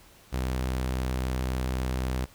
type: tone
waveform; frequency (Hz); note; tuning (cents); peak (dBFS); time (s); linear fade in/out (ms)
sawtooth; 63.8; C2; -43; -23; 0.32-2.26; 20
effects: pink hiss -55 dBFS RMS until 2.34 s